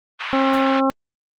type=band-pass noise; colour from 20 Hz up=pink; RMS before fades=-27 dBFS; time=0.19-0.81 s; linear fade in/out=20 ms; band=1100 to 3300 Hz; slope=24 dB/octave
type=harmonic tone; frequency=268.3 Hz; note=C4; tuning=44 cents sharp; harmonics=1 / 2 / 3 / 4 / 5; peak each=-18 / -21 / -23 / -24 / -25 dBFS; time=0.33-0.9 s; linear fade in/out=0 ms
type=noise with exponential decay; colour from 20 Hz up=pink; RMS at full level=-33 dBFS; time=0.53-0.7 s; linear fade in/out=5 ms; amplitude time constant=35 ms
effects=Opus 32 kbps